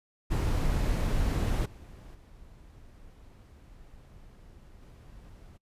brown noise with level steps, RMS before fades -27 / -47 / -52 / -50 dBFS, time 0.3-5.58 s, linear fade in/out 20 ms, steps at 1.65 / 2.14 / 4.8 s, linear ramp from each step 10 ms, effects noise-tail reverb RT60 0.1 s tail -24 dB re dry + resampled to 32000 Hz

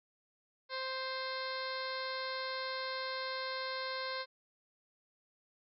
harmonic tone with a mistuned harmonic, 523.3 Hz, C5, in tune, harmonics 1 / 2 / 3 / 4 / 5 / 6 / 7 / 8 / 9 / 10, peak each -42 / -42 / -44 / -46 / -54 / -55 / -49 / -44 / -52 / -53 dBFS, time 0.69-4.26 s, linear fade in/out 50 ms, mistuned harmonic 6, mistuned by +25 cents, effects none

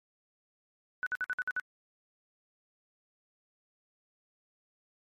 sine tone bursts, 1491 Hz, F#6, 13 cents sharp, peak -29 dBFS, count 7, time 1.03-1.598 s, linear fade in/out 0 ms, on 34 ms, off 55 ms, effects MP3 64 kbps

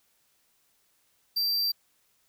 square tone, 4699 Hz, D8, in tune, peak -25 dBFS, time 1.36-1.72 s, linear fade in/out 10 ms, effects white hiss -69 dBFS RMS until 2.28 s

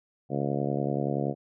harmonic tone, 70.5 Hz, C#2, 30 cents sharp, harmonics 2 / 3 / 4 / 5 / 6 / 7 / 8 / 9 / 10, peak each -31 / -33 / -34 / -35 / -36 / -36 / -37 / -38 / -38 dBFS, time 0.29-1.35 s, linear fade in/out 50 ms, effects none

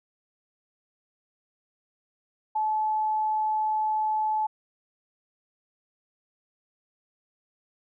sine tone, 863 Hz, A5, 34 cents flat, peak -23 dBFS, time 2.55-4.47 s, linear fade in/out 10 ms, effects none

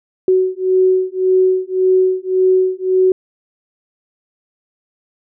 sine beating tone pair, 372.1 / 373.9 Hz, F#4 / F#4, +10 / +18 cents, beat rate 1.8 Hz, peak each -14 dBFS, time 0.28-3.12 s, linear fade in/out 2 ms, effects none

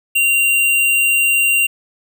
sine tone with sample-and-hold, 2769 Hz, F7, 15 cents flat, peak -11 dBFS, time 0.15-1.67 s, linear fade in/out 10 ms, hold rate 11025 Hz, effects none

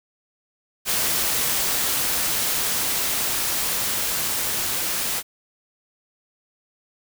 white noise with level ramp, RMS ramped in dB -22 to -25 dBFS, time 0.85-5.23 s, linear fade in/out 50 ms, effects none

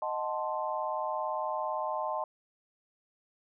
sine chord, D# diminished seventh, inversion none, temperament equal, 622.3 / 740 / 880 / 1046.5 Hz, D#5 / F#5 / A5 / C6, 0 / 0 / 0 / 0 cents, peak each -35 / -39 / -35 / -36 dBFS, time 0.02-2.24 s, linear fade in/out 2 ms, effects none

